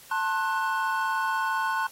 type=chord; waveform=triangle; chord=F# diminished; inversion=first; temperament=just; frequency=888 / 1065.6 / 1480 Hz; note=A5 / C6 / F#6; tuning=+16 / +31 / 0 cents; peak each=-27 dBFS; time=0.11-1.87 s; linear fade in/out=5 ms; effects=white hiss -50 dBFS RMS until 1.91 s + AAC 48 kbps